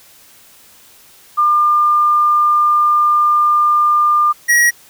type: tone pair in turn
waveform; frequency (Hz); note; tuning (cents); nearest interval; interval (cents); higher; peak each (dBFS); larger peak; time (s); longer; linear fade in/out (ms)
sine / square; 1200 / 1904.9; D6 / A#6; +37 / +37; minor sixth; 800; second; -9; neither; 1.37-4.33 / 4.48-4.71; first; 20
effects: white hiss -45 dBFS RMS until 4.89 s